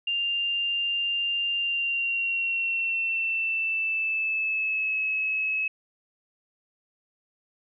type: tone with pitch glide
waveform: sine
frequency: 2794 to 2577 Hz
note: F7 to E7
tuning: 0 to -40 cents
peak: -24 dBFS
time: 0.07-5.68 s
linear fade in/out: 5 ms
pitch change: -140 cents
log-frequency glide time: 1.56-4.99 s
effects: none